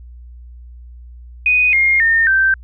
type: tone with pitch steps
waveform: sine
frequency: 2489 / 2130 / 1822.1 / 1558.9 Hz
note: D#7 / C7 / A#6 / G6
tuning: 0 / +30 / -40 / -10 cents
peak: -10 dBFS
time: 1.46-2.54 s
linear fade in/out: 2 ms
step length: 270 ms
effects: added 60 Hz sine -34 dBFS peak until 2.63 s